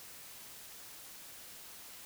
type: silence
effects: white hiss -51 dBFS RMS until 2.05 s